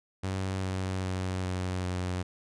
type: tone with pitch steps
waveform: sawtooth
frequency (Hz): 95.1 / 94.01 / 92.93 / 91.86 / 90.81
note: F#2 / F#2 / F#2 / F#2 / F#2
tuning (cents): +48 / +28 / +8 / -12 / -32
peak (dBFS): -26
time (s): 0.23-2.23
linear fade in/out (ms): 10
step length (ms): 400
effects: resampled to 22050 Hz